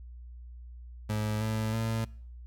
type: tone with pitch steps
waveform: 30% pulse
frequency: 107 / 109.69 / 112.45 Hz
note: A2 / A2 / A2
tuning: -48 / -5 / +38 cents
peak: -26 dBFS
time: 1.09-2.05 s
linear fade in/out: 10 ms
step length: 320 ms
effects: noise-tail reverb RT60 0.6 s tail -24 dB re dry + added 60 Hz sine -43 dBFS peak until 2.46 s